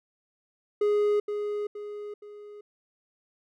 triangle tone with echo, 415.3 Hz, G#4, in tune, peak -19 dBFS, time 0.81-1.2 s, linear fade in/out 5 ms, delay 470 ms, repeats 3, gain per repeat -7 dB, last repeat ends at 2.61 s, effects none

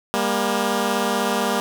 10% pulse tone pair together, 200.4 / 236.6 Hz, G3 / A#3, +38 / +26 cents, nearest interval minor third, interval 288 cents, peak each -14 dBFS, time 0.14-1.6 s, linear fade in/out 0 ms, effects none

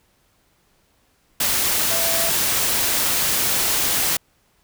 sine tone in noise, 666 Hz, E5, 18 cents sharp, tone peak -27 dBFS, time 1.91-2.3 s, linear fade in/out 5 ms, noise white, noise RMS -20 dBFS, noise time 1.4-4.17 s, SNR -10 dB, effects pink hiss -62 dBFS RMS until 4.63 s

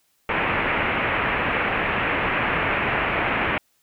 white low-pass noise, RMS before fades -23 dBFS, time 0.29-3.58 s, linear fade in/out 2 ms, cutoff 2600 Hz, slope 48 dB/octave, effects white hiss -66 dBFS RMS until 3.82 s

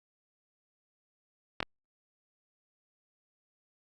clicks, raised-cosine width 0.3 ms, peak -14 dBFS, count 2, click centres 1.604 / 1.628 s, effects Opus 48 kbps

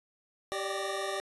25% pulse tone cluster, 390 / 577 / 598 / 1851 Hz, G4 / D5 / D5 / A#6, -9 / -31 / +31 / -13 cents, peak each -32 / -36 / -34 / -37 dBFS, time 0.52-1.2 s, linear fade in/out 0 ms, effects resampled to 24000 Hz

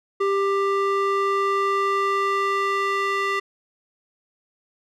square tone with band-pass filter sweep, 394.8 Hz, G4, 12 cents sharp, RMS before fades -22 dBFS, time 0.2-3.4 s, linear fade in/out 10 ms, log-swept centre 800 to 1700 Hz, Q 1.5, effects none

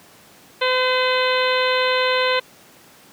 harmonic tone, 510 Hz, C5, 44 cents flat, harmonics 1 / 2 / 3 / 4 / 5 / 6 / 7 / 8, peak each -20 / -23 / -25 / -26 / -27 / -28 / -28 / -29 dBFS, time 0.61-2.4 s, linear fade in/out 10 ms, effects pink hiss -48 dBFS RMS until 3.12 s + high-pass 150 Hz 12 dB/octave

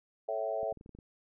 sine chord, A dominant seventh, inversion none, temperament equal with one note detuned, 440 / 554.4 / 659.3 / 771.9 Hz, A4 / C#5 / E5 / G5, 0 / 0 / 0 / -27 cents, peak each -39 / -37 / -34 / -40 dBFS, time 0.28-0.73 s, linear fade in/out 10 ms
clicks, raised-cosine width 3 ms, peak -38 dBFS, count 8, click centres 0.631 / 0.724 / 0.773 / 0.811 / 0.861 / 0.893 / 0.95 / 0.988 s
effects none

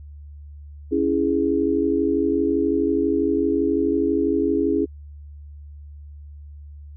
sine chord, C# minor, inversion none, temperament equal, 277.2 / 329.6 / 415.3 Hz, C#4 / E4 / G#4, 0 / 0 / 0 cents, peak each -22 dBFS, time 0.91-4.86 s, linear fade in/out 20 ms, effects added 73 Hz sine -37 dBFS peak until 6.96 s

